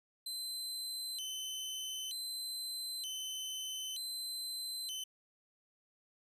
sawtooth tone with vibrato, 3520 Hz, A7, in tune, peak -36 dBFS, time 0.26-5.04 s, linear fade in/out 5 ms, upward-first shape square, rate 0.54 Hz, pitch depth 250 cents each way, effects resampled to 32000 Hz

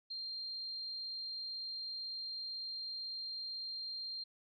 sine tone, 4186 Hz, C8, in tune, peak -40 dBFS, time 0.1-4.24 s, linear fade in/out 10 ms, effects none

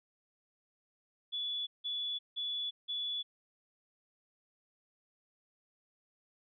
sine tone bursts, 3430 Hz, A7, 45 cents flat, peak -34 dBFS, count 4, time 1.32-3.23 s, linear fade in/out 20 ms, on 350 ms, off 170 ms, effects none

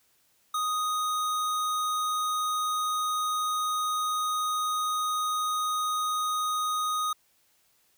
square tone, 1244.5 Hz, D#6, in tune, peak -27 dBFS, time 0.54-7.13 s, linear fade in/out 5 ms, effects white hiss -67 dBFS RMS until 7.97 s

